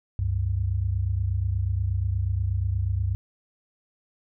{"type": "tone pair together", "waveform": "sine", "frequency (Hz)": [69.3, 97.64], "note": ["C#2", "G2"], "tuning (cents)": [0, -6], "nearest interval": "tritone", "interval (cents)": 594, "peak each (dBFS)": [-27, -24], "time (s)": [0.19, 3.15], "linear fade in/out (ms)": 0, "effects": []}